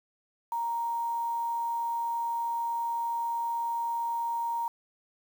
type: tone with quantisation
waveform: sine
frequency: 932.3 Hz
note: A#5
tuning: in tune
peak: -28 dBFS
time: 0.52-4.68 s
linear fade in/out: 2 ms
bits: 8
effects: none